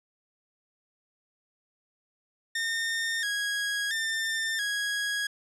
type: tone with pitch steps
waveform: sawtooth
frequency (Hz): 1823 / 1651 / 1797 / 1655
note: A#6 / G#6 / A6 / G#6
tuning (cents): -39 / -11 / +36 / -6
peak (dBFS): -24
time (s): 2.55-5.27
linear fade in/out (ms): 5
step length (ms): 680
effects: low-pass 10000 Hz 12 dB/octave